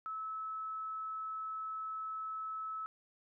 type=tone; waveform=sine; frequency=1300 Hz; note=E6; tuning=24 cents flat; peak=-38 dBFS; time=0.06-2.86 s; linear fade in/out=0 ms; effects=none